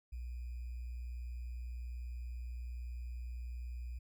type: tone with sample-and-hold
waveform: sine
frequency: 60.6 Hz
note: B1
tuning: 32 cents flat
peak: -40 dBFS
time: 0.12-3.99 s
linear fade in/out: 10 ms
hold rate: 2450 Hz
effects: none